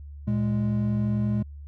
triangle tone pair together, 116.54 / 207.7 Hz, A#2 / G#3, 0 / 0 cents, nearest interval minor seventh, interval 1000 cents, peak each -23 dBFS, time 0.27-1.43 s, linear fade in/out 10 ms, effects added 72 Hz sine -38 dBFS peak until 1.67 s

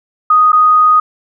sine tone with dropouts, 1244.5 Hz, D#6, in tune, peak -5 dBFS, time 0.3-1 s, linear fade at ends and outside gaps 5 ms, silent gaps 0.52-0.529 s, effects none

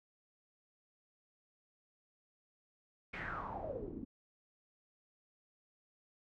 pink noise with low-pass filter sweep, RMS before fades -43 dBFS, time 3.13-4.05 s, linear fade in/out 10 ms, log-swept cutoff 2300 to 240 Hz, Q 6.5, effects none

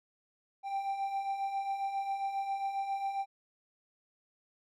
triangle beating tone pair, 780 / 787.4 Hz, G5 / G5, -9 / +8 cents, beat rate 7.4 Hz, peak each -39 / -31 dBFS, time 0.63-3.26 s, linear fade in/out 50 ms, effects none

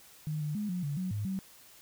sine tone with pitch steps, 153.1 / 149.7 / 209 / 179.5 / 143.5 / 184.8 / 104.1 / 191.3 Hz, D#3 / D3 / G#3 / F3 / D3 / F#3 / G#2 / G3, -28 / +33 / +11 / +48 / -40 / -2 / +5 / -42 cents, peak -31 dBFS, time 0.27-1.39 s, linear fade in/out 0 ms, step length 140 ms, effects white hiss -56 dBFS RMS until 1.81 s

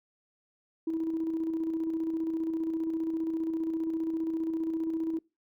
sine tone with tremolo, 324.5 Hz, E4, 27 cents flat, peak -26 dBFS, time 0.87-5.19 s, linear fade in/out 5 ms, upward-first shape square, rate 15 Hz, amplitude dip 35%, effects noise-tail reverb RT60 0.3 s tail -26 dB re dry + tanh soft clip ceiling -23 dBFS

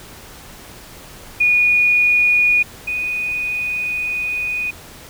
sine tone pair in turn, 2453 / 2479 Hz, D#7 / D#7, -25 / -7 cents, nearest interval unison, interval 18 cents, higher second, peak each -11 / -19 dBFS, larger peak first, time 1.4-2.63 / 2.87-4.71 s, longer second, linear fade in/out 10 ms, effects pink hiss -39 dBFS RMS until 5.09 s

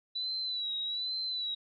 sine tone with vibrato, 3951 Hz, B7, in tune, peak -32 dBFS, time 0.15-1.55 s, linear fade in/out 10 ms, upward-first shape sine, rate 1.2 Hz, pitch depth 62 cents each way, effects none

